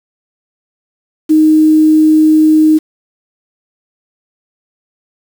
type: tone with quantisation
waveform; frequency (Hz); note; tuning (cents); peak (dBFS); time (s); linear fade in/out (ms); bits
sine; 311.1; D#4; 0; -4; 1.29-2.79; 20; 5
effects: none